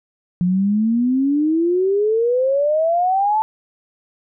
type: exponential sweep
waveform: sine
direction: up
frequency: 174.61 to 886 Hz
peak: -14 dBFS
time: 0.41-3.42 s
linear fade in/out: 0 ms
effects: none